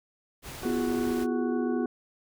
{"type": "noise", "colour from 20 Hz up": "pink", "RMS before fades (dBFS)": -41, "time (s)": [0.42, 1.27], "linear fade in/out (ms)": 50}
{"type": "harmonic tone", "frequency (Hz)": 370, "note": "F#4", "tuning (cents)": 0, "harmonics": [1, 2, 3, 4], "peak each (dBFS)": [-35, -40, -45, -45], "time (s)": [0.63, 1.86], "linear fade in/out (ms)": 2}
{"type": "chord", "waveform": "sine", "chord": "F diminished", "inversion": "second", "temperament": "equal with one note detuned", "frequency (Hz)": [246.9, 340.9, 415.3], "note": ["Cb4", "F4", "Ab4"], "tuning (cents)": [0, -42, 0], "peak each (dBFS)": [-28, -31, -33], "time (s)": [0.65, 1.86], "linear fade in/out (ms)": 2}
{"effects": []}